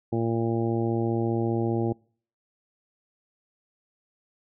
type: harmonic tone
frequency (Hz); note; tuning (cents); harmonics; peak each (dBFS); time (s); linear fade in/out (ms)
115; A#2; -23; 1 / 2 / 3 / 4 / 5 / 6 / 7; -28 / -29 / -27 / -34 / -38 / -40 / -37; 0.12-1.93; 10
effects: noise-tail reverb RT60 0.5 s tail -26 dB re dry